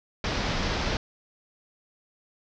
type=low-pass noise; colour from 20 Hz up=pink; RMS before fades=-28 dBFS; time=0.24-0.97 s; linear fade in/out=2 ms; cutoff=5700 Hz; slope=48 dB/octave; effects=none